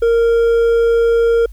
triangle tone with hard clipping, 463.8 Hz, A#4, 9 cents flat, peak -11 dBFS, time 0.02-1.46 s, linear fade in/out 5 ms, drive 7 dB, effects added 50 Hz sine -30 dBFS peak until 1.52 s + white hiss -56 dBFS RMS until 1.52 s

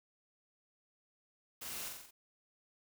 white noise with echo, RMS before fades -45 dBFS, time 1.61-1.89 s, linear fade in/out 10 ms, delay 44 ms, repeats 5, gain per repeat -3 dB, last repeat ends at 2.11 s, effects none

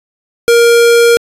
square tone, 469.5 Hz, A#4, 12 cents sharp, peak -5 dBFS, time 0.48-1.17 s, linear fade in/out 0 ms, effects resampled to 32000 Hz

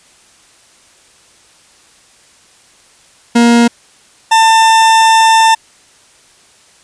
40% pulse tone pair in turn, 235.8 / 894.9 Hz, A#3 / A5, +20 / +29 cents, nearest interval octave + major seventh, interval 2309 cents, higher second, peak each -4 dBFS, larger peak neither, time 3.35-3.68 / 4.31-5.55 s, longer second, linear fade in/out 10 ms, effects white hiss -46 dBFS RMS until 6.83 s + resampled to 22050 Hz

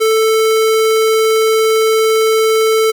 square tone, 441.2 Hz, A4, 5 cents sharp, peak -10 dBFS, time 0-2.92 s, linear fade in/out 20 ms, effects none

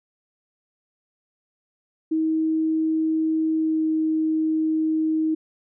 sine tone with pitch glide, 317.8 to 315.6 Hz, D#4 to D#4, +37 to +25 cents, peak -19 dBFS, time 2.11-5.35 s, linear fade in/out 10 ms, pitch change -12 cents, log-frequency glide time 3.55-3.84 s, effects none

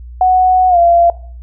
sine tone with pitch glide, 740 to 686.5 Hz, F#5 to F5, 0 to -30 cents, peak -6 dBFS, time 0.21-1.1 s, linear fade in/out 2 ms, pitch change -130 cents, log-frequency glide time 0.69-0.78 s, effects noise-tail reverb RT60 0.5 s tail -18 dB re dry + added 60 Hz sine -28 dBFS peak until 1.42 s

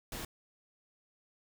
pink noise, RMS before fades -41 dBFS, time 0.12-0.25 s, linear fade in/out 2 ms, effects none

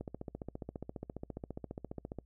click train, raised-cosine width 2 ms, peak -27 dBFS, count 33, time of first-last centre 0.01-2.187 s, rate 14.7 Hz, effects noise-tail reverb RT60 0.1 s tail -26 dB re dry + added 60 Hz sine -61 dBFS peak until 2.25 s

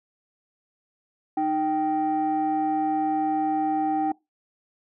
sine tone pair together, 309.3 / 778.8 Hz, D#4 / G5, -10 / -12 cents, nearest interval octave + major third, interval 1598 cents, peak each -24 / -22 dBFS, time 1.37-4.12 s, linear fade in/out 5 ms, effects noise-tail reverb RT60 0.2 s tail -22 dB re dry + tanh soft clip ceiling -17 dBFS

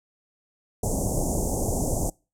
pink band-stop noise, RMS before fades -25 dBFS, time 0.83-2.1 s, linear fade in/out 5 ms, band 800 to 6400 Hz, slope 48 dB/octave, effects noise-tail reverb RT60 0.3 s tail -24 dB re dry + low-pass 10000 Hz 12 dB/octave

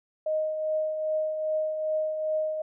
sine tone with tremolo, 622.3 Hz, D#5, in tune, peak -23 dBFS, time 0.26-2.62 s, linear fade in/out 5 ms, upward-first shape triangle, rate 2.5 Hz, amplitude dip 50%, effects none

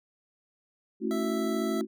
sine chord, F# minor seventh, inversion first, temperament equal with one note detuned, 220 / 273.1 / 329.6 / 370 Hz, A3 / C#4 / E4 / F#4, 0 / -26 / 0 / 0 cents, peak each -31 / -34 / -33 / -32 dBFS, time 1-1.87 s, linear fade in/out 50 ms
25% pulse tone, 659.3 Hz, E5, in tune, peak -31 dBFS, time 1.11-1.81 s, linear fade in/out 0 ms
effects none

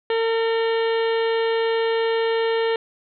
harmonic tone with a mistuned harmonic, 453.8 Hz, A#4, 47 cents flat, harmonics 1 / 2 / 3 / 4 / 5 / 6 / 7 / 8 / 9, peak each -19 / -29 / -35 / -31 / -36 / -36 / -37 / -40 / -42 dBFS, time 0.1-2.76 s, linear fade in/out 2 ms, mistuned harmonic 6, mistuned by +75 cents, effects none

